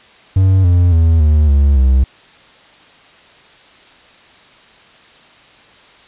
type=tone with pitch steps; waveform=triangle; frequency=95 / 88.13 / 81.75 / 75.84 / 70.35 / 65.26 Hz; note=F#2 / F2 / E2 / D#2 / C#2 / C2; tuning=+46 / +16 / -14 / -44 / +26 / -4 cents; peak=-5 dBFS; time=0.36-2.04 s; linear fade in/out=5 ms; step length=280 ms; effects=white hiss -44 dBFS RMS until 6.07 s + resampled to 8000 Hz